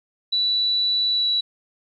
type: tone with pitch glide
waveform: sine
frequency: 3951 to 3926 Hz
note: B7 to B7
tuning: 0 to -11 cents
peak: -18 dBFS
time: 0.32-1.41 s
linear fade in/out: 10 ms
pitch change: -11 cents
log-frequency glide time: 1.1-1.29 s
effects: 10-bit